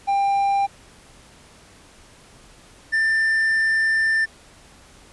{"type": "tone pair in turn", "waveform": "triangle", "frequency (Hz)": [795, 1784.7], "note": ["G5", "A6"], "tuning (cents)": [24, 24], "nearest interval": "octave + major second", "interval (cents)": 1400, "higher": "second", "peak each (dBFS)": -15, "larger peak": "neither", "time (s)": [[0.07, 0.67], [2.92, 4.26]], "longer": "second", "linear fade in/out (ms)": 20, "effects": ["pink hiss -49 dBFS RMS until 5.12 s", "resampled to 24000 Hz"]}